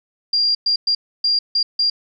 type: tone bursts at uneven times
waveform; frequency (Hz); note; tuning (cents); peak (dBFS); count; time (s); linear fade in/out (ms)
sine; 4781; D8; +30; -14; 6; 0.33-0.55 / 0.66-0.76 / 0.87-0.95 / 1.24-1.39 / 1.55-1.63 / 1.79-1.9; 5
effects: none